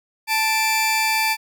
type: tone pair together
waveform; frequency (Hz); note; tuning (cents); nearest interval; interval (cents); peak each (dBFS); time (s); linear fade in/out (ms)
sawtooth; 880 / 2347; A5 / D7; 0 / -2; octave + perfect fourth; 1698; -17; 0.27-1.37; 50
effects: none